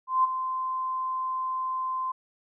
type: tone with ADSR envelope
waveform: sine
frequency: 1037 Hz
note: C6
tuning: 16 cents flat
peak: -17 dBFS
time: 0.07-2.12 s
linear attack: 170 ms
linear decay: 18 ms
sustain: -10 dB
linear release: 8 ms
effects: none